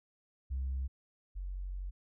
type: tone pair in turn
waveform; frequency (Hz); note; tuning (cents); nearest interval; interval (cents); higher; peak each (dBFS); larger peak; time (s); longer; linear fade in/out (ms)
sine; 66 / 46.28; C2 / F#1; +16 / +1; tritone; 615; first; -31 / -36; first; 0.5-0.88 / 1.35-1.91; second; 20
effects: tanh soft clip ceiling -30 dBFS